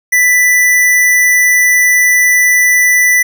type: tone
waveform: square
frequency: 1982 Hz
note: B6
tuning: 6 cents sharp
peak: -7 dBFS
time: 0.12-3.23 s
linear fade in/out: 10 ms
effects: none